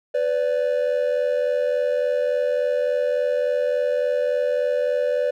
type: tone pair together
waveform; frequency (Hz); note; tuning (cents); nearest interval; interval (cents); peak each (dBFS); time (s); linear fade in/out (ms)
triangle; 498.5 / 582; B4 / D5; +16 / -16; minor third; 268; -19; 0.14-5.31; 10
effects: tanh soft clip ceiling -12 dBFS